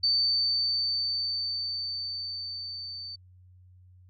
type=tone with level ramp; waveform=sine; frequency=4561 Hz; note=C#8; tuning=49 cents sharp; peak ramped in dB=-21 to -37 dBFS; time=0.03-3.16 s; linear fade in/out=10 ms; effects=added 91 Hz sine -52 dBFS peak until 4.09 s + Opus 48 kbps